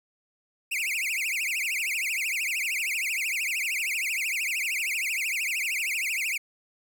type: tone with vibrato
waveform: 45% pulse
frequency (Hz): 2394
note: D7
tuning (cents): +33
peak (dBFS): -26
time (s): 0.71-6.38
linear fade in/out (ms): 10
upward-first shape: triangle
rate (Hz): 13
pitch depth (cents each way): 300
effects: none